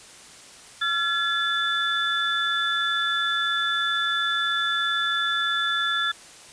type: tone cluster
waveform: sine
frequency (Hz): 1366 / 1704 / 3497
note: F6 / G#6 / A7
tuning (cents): -39 / +44 / -11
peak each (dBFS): -26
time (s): 0.81-6.12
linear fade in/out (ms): 10
effects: white hiss -46 dBFS RMS until 6.52 s + resampled to 22050 Hz